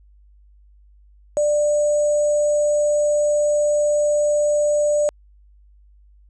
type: tone with sample-and-hold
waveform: sine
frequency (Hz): 592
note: D5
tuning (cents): +14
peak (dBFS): -15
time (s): 1.37-5.09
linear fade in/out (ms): 0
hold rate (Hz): 7350
effects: added 50 Hz sine -48 dBFS peak until 6.29 s + resampled to 24000 Hz